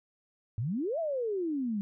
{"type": "exponential two-way sweep", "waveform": "sine", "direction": "up then down", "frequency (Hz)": [101, 684, 194.5], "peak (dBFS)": -29, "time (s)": [0.58, 1.81], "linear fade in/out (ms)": 0, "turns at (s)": 0.99, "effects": []}